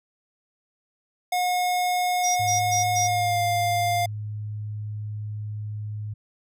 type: tone with pitch glide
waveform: square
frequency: 722 to 701.4 Hz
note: F#5 to F5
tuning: -43 to +7 cents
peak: -22 dBFS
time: 1.32-4.06 s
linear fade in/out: 5 ms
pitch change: -50 cents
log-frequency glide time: 2.97-3.4 s
type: tone bursts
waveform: sine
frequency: 5730 Hz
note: F8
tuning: 44 cents sharp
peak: -23 dBFS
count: 4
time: 2.23-3.08 s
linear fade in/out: 20 ms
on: 130 ms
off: 110 ms
type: tone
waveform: sine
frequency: 105.7 Hz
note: G#2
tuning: 31 cents sharp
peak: -29 dBFS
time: 2.39-6.14 s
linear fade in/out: 10 ms
effects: none